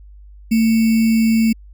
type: tone with sample-and-hold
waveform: sine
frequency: 224.6 Hz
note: A3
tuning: 36 cents sharp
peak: -11 dBFS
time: 0.51-1.53 s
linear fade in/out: 10 ms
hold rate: 2450 Hz
effects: added 50 Hz sine -38 dBFS peak until 1.73 s